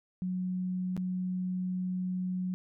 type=tone with dropouts; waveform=sine; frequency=183.3 Hz; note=F#3; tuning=16 cents flat; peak=-30 dBFS; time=0.22-2.54 s; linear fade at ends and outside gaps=0 ms; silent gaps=0.966-0.976 s; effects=none